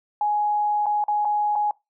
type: tone with dropouts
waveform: sine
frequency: 835 Hz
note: G#5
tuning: 9 cents sharp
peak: -19 dBFS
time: 0.21-1.71 s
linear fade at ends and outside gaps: 2 ms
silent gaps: 0.859-0.865 / 1.04-1.082 / 1.249-1.253 / 1.555-1.559 s
effects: noise-tail reverb RT60 0.2 s tail -22 dB re dry